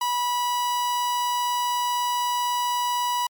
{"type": "tone", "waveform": "45% pulse", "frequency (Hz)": 978, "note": "B5", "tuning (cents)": -17, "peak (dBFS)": -22, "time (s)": [0.01, 3.27], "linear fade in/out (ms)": 5, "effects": ["MP3 96 kbps"]}